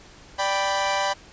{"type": "chord", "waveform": "sawtooth", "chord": "G major", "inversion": "second", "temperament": "equal", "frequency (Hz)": [587.3, 784, 987.8], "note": ["D5", "G5", "B5"], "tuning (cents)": [0, 0, 0], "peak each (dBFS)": [-23, -22, -22], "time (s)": [0.38, 1.14], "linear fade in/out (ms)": 20, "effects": ["pink hiss -48 dBFS RMS until 1.32 s", "resampled to 16000 Hz"]}